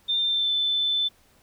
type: tone with pitch glide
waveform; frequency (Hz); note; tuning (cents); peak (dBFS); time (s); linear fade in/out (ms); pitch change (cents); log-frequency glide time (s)
sine; 3596 to 3524; A7 to A7; +37 to +2; -21; 0.08-1.09; 20; -35; 0.23-0.52
effects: pink hiss -60 dBFS RMS until 1.42 s